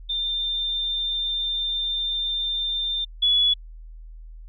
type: tone pair in turn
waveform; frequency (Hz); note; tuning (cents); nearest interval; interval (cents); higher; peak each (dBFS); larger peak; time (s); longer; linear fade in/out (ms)
sine; 3593 / 3401; A7 / G#7; +36 / +40; minor second; 96; first; -23 / -16; second; 0.09-3.05 / 3.22-3.54; first; 10
effects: added 40 Hz sine -38 dBFS peak until 4.48 s